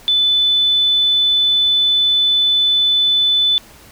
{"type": "tone", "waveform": "sine", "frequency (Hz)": 3500, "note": "A7", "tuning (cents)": -10, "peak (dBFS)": -11, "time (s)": [0.08, 3.58], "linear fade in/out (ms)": 0, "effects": ["pink hiss -43 dBFS RMS until 3.91 s"]}